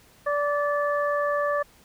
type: harmonic tone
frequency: 581 Hz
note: D5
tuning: 19 cents flat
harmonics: 1 / 2 / 3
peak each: -24 / -27 / -31 dBFS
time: 0.26-1.63 s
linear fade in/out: 10 ms
effects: pink hiss -56 dBFS RMS until 1.84 s